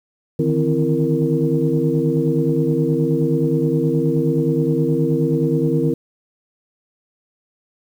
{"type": "tone cluster", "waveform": "sine", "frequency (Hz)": [149.7, 159.2, 260.4, 334, 462.7], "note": ["D3", "D#3", "C4", "E4", "A#4"], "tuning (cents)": [33, 40, -8, 23, -13], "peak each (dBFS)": -21, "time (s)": [0.39, 5.94], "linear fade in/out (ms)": 5, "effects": ["tanh soft clip ceiling -4 dBFS", "8-bit"]}